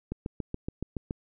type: click train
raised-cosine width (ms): 3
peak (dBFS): -19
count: 8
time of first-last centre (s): 0.12-1.109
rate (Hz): 7.08
effects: none